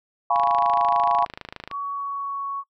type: chord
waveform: sine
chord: C# dominant seventh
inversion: first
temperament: equal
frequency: 698.5 / 830.6 / 987.8 / 1108.7 Hz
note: E#5 / G#5 / B5 / C#6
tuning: 0 / 0 / 0 / 0 cents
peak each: -23 dBFS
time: 0.3-1.25 s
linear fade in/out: 5 ms
type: click train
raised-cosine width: 0.3 ms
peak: -18 dBFS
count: 37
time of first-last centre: 0.36-1.713 s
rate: 26.6 Hz
type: tone with pitch glide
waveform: sine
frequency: 1126 to 1112.4 Hz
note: C#6 to C#6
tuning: +27 to +6 cents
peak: -26 dBFS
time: 1.7-2.64 s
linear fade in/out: 50 ms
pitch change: -21 cents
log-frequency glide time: 1.83-2.47 s
effects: noise-tail reverb RT60 0.1 s tail -25 dB re dry